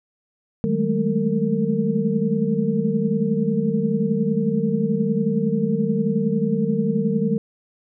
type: tone cluster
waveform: sine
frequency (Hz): 155.8 / 190.6 / 209.6 / 220.8 / 456.1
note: D#3 / G3 / G#3 / A3 / A#4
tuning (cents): +3 / -48 / +16 / +6 / -38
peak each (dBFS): -26 / -24 / -23 / -25 / -25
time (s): 0.64-7.38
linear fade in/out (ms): 0
effects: none